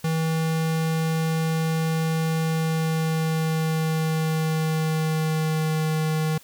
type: tone with pitch glide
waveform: square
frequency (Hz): 161 to 156.96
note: E3 to D#3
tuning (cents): -41 to +15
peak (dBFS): -22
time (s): 0.04-6.38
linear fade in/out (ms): 5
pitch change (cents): -44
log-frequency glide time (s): 2.42-5.94
effects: white hiss -51 dBFS RMS until 6.43 s